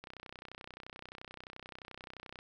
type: click train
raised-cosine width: 0.3 ms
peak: -30 dBFS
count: 75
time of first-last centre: 0.04-2.389 s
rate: 31.5 Hz
effects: none